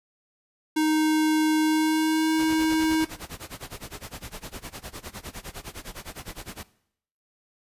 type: tone with pitch glide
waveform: square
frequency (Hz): 311.1 to 317.1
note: D#4 to D#4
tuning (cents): 0 to +33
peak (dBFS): -21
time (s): 0.76-3.05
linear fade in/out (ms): 10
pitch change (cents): +33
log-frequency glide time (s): 1.61-2.33
type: noise with tremolo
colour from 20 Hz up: pink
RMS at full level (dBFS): -36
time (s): 2.39-6.63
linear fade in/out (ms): 0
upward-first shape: sine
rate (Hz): 9.8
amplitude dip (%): 95
effects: noise-tail reverb RT60 0.7 s tail -19 dB re dry + resampled to 32000 Hz